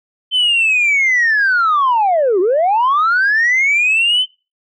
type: linear two-way sweep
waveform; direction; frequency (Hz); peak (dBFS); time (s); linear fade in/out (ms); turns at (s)
sine; down then up; 3087 to 345.9 to 3087; -9; 0.31-4.26; 50; 2.4
effects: noise-tail reverb RT60 0.3 s tail -24 dB re dry + tanh soft clip ceiling -8 dBFS